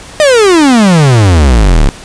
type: exponential sweep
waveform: 45% pulse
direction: down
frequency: 627 to 32.7 Hz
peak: -3 dBFS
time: 0.2-1.89 s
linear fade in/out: 0 ms
effects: pink hiss -30 dBFS RMS until 2.04 s + resampled to 22050 Hz